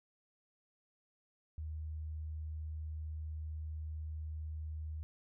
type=tone; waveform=sine; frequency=77.78 Hz; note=D#2; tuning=in tune; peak=-39 dBFS; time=1.58-5.03 s; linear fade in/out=0 ms; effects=none